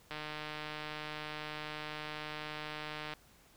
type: click train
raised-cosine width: 0.3 ms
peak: -25 dBFS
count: 461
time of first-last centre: 0.11-3.136 s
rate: 152 Hz
effects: pink hiss -63 dBFS RMS until 3.56 s